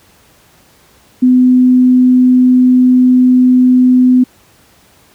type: tone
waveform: sine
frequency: 252.5 Hz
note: B3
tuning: 39 cents sharp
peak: -4 dBFS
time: 1.22-4.24 s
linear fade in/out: 10 ms
effects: pink hiss -47 dBFS RMS until 5.14 s + high-pass 60 Hz 12 dB/octave